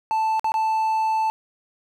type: tone with dropouts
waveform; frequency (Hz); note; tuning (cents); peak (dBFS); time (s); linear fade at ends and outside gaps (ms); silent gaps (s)
triangle; 880; A5; 0; -17; 0.11-1.3; 0; 0.395-0.444 / 0.519-0.541
effects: none